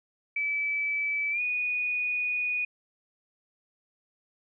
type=tone with pitch glide; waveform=sine; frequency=2304 to 2469 Hz; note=D7 to D#7; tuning=-34 to -14 cents; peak=-26 dBFS; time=0.36-2.65 s; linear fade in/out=5 ms; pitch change=+120 cents; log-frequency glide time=1.31-1.41 s; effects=none